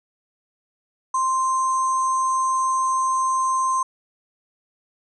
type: tone with sample-and-hold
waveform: sine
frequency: 1046.5 Hz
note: C6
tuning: in tune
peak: -18 dBFS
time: 1.14-3.83 s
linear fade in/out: 5 ms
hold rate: 7350 Hz
effects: resampled to 22050 Hz